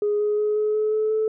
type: tone with pitch steps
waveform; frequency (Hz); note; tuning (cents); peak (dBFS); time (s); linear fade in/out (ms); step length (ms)
sine; 415.3 / 418.7 / 422.1 / 425.5 / 429 / 432.4 / 435.9; G#4 / G#4 / G#4 / G#4 / A4 / A4 / A4; 0 / +14 / +28 / +42 / -44 / -30 / -16; -18; 0.02-1.28; 2; 180
effects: tanh soft clip ceiling -15 dBFS